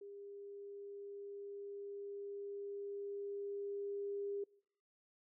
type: tone with level ramp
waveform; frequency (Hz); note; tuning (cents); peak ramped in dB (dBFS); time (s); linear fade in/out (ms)
sine; 402.6; G4; +46; -49 to -38; 0.01-4.44; 5
effects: noise-tail reverb RT60 0.7 s tail -24 dB re dry